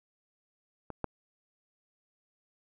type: clicks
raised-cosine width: 1 ms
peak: -25 / -17 dBFS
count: 2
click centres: 0.903 / 1.043 s
effects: none